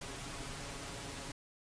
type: noise with comb filter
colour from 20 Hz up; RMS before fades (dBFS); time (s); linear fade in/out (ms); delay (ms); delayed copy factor
pink; -44; 0.01-1.32; 5; 7.2; +0.55
effects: resampled to 22050 Hz